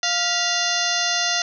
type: harmonic tone with a mistuned harmonic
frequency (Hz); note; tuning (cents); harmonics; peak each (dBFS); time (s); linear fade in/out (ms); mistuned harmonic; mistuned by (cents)
698.5; F5; 0; 1 / 2 / 3 / 4 / 5 / 6 / 7 / 8 / 9; -28 / -28 / -28 / -28 / -28 / -28 / -28 / -28 / -28; 0.03-1.42; 2; 3; -130
effects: none